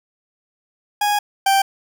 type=tone pair in turn; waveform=40% pulse; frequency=827 / 782.4 Hz; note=G#5 / G5; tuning=-8 / -4 cents; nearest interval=minor second; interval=96 cents; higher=first; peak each=-15 / -12 dBFS; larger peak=second; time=1.01-1.19 / 1.46-1.62 s; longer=first; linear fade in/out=5 ms; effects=none